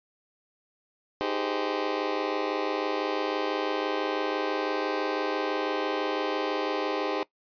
25% pulse chord, Ab major seventh, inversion second, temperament just, 311.5 / 389.3 / 415.3 / 519.1 Hz, Eb4 / G4 / Ab4 / C5, +2 / -12 / 0 / -14 cents, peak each -29 dBFS, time 1.21-7.23 s, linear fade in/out 0 ms, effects noise-tail reverb RT60 0.1 s tail -20 dB re dry + resampled to 11025 Hz

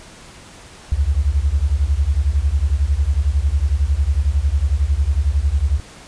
sine beating tone pair, 65.41 / 76.41 Hz, C2 / D#2, 0 / -31 cents, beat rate 11 Hz, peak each -17 dBFS, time 0.92-5.8 s, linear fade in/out 0 ms, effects pink hiss -41 dBFS RMS until 6.07 s + resampled to 22050 Hz

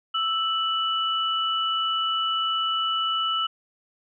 sine tone pair together, 1318.5 / 2960 Hz, E6 / F#7, 0 / 0 cents, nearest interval octave + major second, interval 1400 cents, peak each -25 dBFS, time 0.14-3.47 s, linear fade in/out 10 ms, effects none

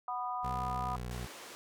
sine chord, B major, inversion second, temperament equal with one note detuned, 740 / 987.8 / 1230.9 Hz, F#5 / B5 / D#6, 0 / 0 / -19 cents, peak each -38 / -38 / -39 dBFS, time 0.08-0.96 s, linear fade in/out 2 ms
20% pulse tone with pitch glide, 63.7 to 60.86 Hz, C2 to B1, -46 to -25 cents, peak -33 dBFS, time 0.43-1.27 s, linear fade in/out 20 ms, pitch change -79 cents, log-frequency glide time 0.93-0.98 s
pink band-pass noise, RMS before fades -49 dBFS, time 1.11-1.55 s, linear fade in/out 0 ms, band 380 to 11000 Hz, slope 12 dB/octave
effects none

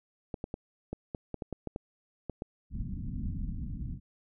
clicks, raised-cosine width 2 ms, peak -22 dBFS, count 12, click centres 0.342 / 0.441 / 0.541 / 0.93 / 1.148 / 1.343 / 1.422 / 1.527 / 1.673 / 1.761 / 2.297 / 2.421 s
pink low-pass noise, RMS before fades -36 dBFS, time 2.7-4 s, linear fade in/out 50 ms, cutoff 250 Hz, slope 48 dB/octave
effects none

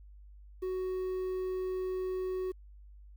triangle tone with quantisation, 371.6 Hz, F#4, 7 cents sharp, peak -30 dBFS, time 0.62-2.52 s, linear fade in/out 10 ms, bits 10, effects added 50 Hz sine -50 dBFS peak until 3.16 s

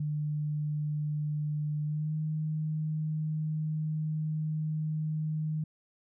sine tone with pitch glide, 150 to 155.11 Hz, D3 to D#3, +37 to -5 cents, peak -29 dBFS, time 0-5.64 s, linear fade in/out 5 ms, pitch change +58 cents, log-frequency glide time 1.85-2.15 s, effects none

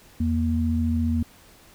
sine tone pair together, 83.3 / 235.6 Hz, E2 / A#3, +19 / +19 cents, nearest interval octave + tritone, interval 1800 cents, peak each -23 / -23 dBFS, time 0.2-1.23 s, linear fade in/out 5 ms, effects pink hiss -52 dBFS RMS until 1.74 s

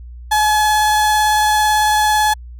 35% pulse tone with vibrato, 851 Hz, G#5, 42 cents sharp, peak -10 dBFS, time 0.31-2.34 s, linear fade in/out 10 ms, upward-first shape triangle, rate 18 Hz, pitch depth 13 cents each way, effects added 60 Hz sine -31 dBFS peak until 2.59 s

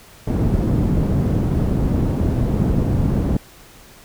white low-pass noise, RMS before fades -18 dBFS, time 0.27-3.37 s, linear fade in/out 5 ms, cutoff 190 Hz, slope 12 dB/octave, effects pink hiss -45 dBFS RMS until 4.04 s

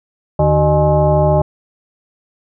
sine tone with frequency modulation, 380.2 Hz, F#4, 47 cents sharp, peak -9 dBFS, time 0.39-1.42 s, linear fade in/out 5 ms, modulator 229 Hz, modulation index 1.9, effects none

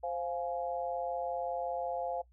sine chord, F minor, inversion second, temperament just, 523.8 / 698.5 / 838.1 Hz, C5 / F5 / Ab5, +2 / 0 / +16 cents, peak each -37 / -36 / -40 dBFS, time 0.03-2.22 s, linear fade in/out 10 ms, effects noise-tail reverb RT60 0.1 s tail -20 dB re dry + added 60 Hz sine -60 dBFS peak until 2.32 s

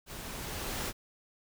pink noise with level ramp, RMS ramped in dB -44 to -34 dBFS, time 0.06-0.93 s, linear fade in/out 50 ms, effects none

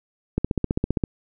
click train, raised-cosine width 3 ms, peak -8 dBFS, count 11, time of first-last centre 0.38-1.038 s, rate 15.2 Hz, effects none

